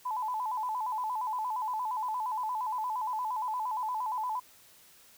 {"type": "tone with vibrato", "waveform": "sine", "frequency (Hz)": 932.3, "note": "A#5", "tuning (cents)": 0, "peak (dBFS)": -30, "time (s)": [0.05, 4.4], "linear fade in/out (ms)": 10, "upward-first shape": "square", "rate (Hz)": 8.6, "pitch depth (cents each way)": 120, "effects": ["white hiss -58 dBFS RMS until 5.17 s"]}